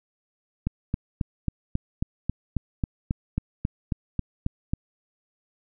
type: click train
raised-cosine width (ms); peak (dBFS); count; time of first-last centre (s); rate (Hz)
5; -12; 16; 0.67-4.735; 3.69
effects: none